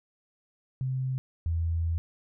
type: tone pair in turn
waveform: sine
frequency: 130.5 / 82.95 Hz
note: C3 / E2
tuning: -4 / +11 cents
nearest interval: minor sixth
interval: 785 cents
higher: first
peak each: -27 / -25 dBFS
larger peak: second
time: 0.81-1.18 / 1.46-1.98 s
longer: second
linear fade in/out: 0 ms
effects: none